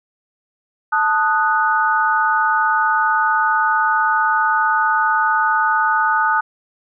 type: chord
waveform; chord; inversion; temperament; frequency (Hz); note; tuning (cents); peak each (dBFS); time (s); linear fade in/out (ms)
sine; D# diminished; second; equal; 880 / 1244.5 / 1480; A5 / D#6 / F#6; 0 / 0 / 0; -18; 0.92-6.41; 10
effects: none

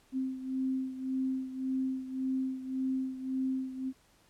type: beating tone pair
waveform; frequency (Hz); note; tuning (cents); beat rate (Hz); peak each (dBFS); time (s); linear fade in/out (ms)
sine; 261.6 / 263.4; C4 / C4; 0 / +12; 1.8; -32 / -37; 0.12-3.93; 50
effects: pink hiss -65 dBFS RMS until 4.29 s + low-pass 12000 Hz 12 dB/octave

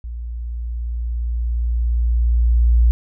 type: tone with level ramp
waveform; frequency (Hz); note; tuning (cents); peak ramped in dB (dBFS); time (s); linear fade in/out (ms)
sine; 58.6; A#1; +10; -26 to -9; 0.04-2.91; 0
effects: none

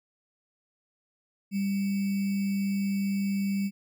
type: tone with sample-and-hold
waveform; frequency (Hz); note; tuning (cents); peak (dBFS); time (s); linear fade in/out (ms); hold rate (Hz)
sine; 197.7; G3; +15; -25; 1.51-3.71; 50; 2450
effects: none

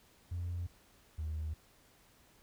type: tone pair in turn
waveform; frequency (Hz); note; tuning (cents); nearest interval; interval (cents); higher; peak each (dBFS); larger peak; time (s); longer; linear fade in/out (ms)
triangle; 87.31 / 77.78; F2 / D#2; 0 / 0; major second; 200; first; -32 / -32; neither; 0.31-0.67 / 1.18-1.54; neither; 10
effects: tanh soft clip ceiling -32 dBFS + pink hiss -65 dBFS RMS until 2.42 s

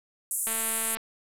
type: band-pass noise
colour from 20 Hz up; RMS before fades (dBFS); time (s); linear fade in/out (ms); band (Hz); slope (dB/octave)
white; -30; 0.31-0.95; 0; 7800 to 12000; 48
type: click train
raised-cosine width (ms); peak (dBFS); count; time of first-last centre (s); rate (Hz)
0.3; -20; 113; 0.47-0.97; 224
effects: none

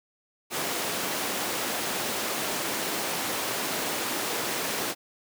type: high-pass noise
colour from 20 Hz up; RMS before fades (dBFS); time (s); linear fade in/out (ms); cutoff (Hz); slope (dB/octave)
pink; -30; 0.5-4.95; 50; 280; 12
effects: none

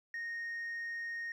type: tone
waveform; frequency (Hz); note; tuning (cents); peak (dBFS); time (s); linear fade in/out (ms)
sine; 1857; A#6; -7; -35; 0.14-1.32; 2
effects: tanh soft clip ceiling -36 dBFS + 12-bit

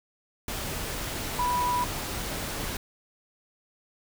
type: tone in noise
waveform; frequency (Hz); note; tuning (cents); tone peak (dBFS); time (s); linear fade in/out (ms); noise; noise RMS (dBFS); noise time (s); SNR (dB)
sine; 983; B5; -8; -24; 1.39-1.84; 2; pink; -33; 0.48-2.77; +6
effects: none

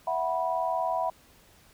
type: chord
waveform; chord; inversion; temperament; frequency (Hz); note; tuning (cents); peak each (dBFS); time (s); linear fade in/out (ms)
sine; E suspended second; none; equal with one note detuned; 659.3 / 740 / 979.2; E5 / F#5 / B5; 0 / 0 / -15; -30; 0.07-1.1; 5
effects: pink hiss -58 dBFS RMS until 1.73 s

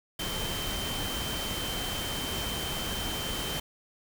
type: tone in noise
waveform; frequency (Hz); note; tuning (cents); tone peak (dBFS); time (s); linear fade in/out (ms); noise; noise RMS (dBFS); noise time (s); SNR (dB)
sine; 3108; G7; -16; -36; 0.19-3.6; 5; pink; -34; 0.19-3.6; -5
effects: none

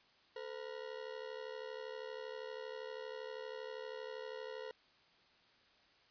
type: ring-modulated tone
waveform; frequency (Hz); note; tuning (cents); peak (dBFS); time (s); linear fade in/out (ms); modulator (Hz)
40% pulse; 476; A#4; +36; -40; 0.36-4.71; 0; 36.3
effects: white hiss -68 dBFS RMS until 6.1 s + resampled to 11025 Hz

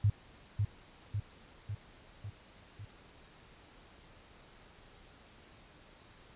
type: tone with echo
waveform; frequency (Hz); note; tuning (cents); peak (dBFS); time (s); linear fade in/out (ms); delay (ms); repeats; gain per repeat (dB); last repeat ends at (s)
sine; 102.8; G#2; -17; -23; 0.04-0.1; 5; 550; 5; -4; 2.85
effects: pink hiss -58 dBFS RMS until 6.35 s + resampled to 8000 Hz

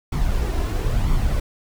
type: noise with flanger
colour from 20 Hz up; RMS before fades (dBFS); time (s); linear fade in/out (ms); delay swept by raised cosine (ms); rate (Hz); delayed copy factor
brown; -20; 0.12-1.4; 5; 0.89 to 2.99; 1; +0.5
effects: none

